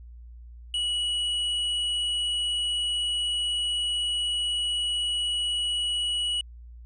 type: tone with hard clipping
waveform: triangle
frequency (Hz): 2929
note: F#7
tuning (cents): -18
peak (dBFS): -26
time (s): 0.74-6.41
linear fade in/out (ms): 2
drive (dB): 8
effects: added 59 Hz sine -42 dBFS peak until 6.85 s + resampled to 24000 Hz